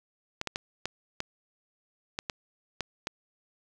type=clicks; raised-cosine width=0.2 ms; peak=-14 dBFS; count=9; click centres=0.414 / 0.473 / 0.559 / 0.856 / 1.204 / 2.189 / 2.298 / 2.807 / 3.071 s; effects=none